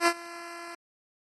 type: tone with ADSR envelope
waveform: 10% pulse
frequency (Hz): 341.6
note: F4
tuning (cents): -38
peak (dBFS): -10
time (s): 0-0.75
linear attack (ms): 66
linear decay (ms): 65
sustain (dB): -22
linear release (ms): 5
effects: AAC 32 kbps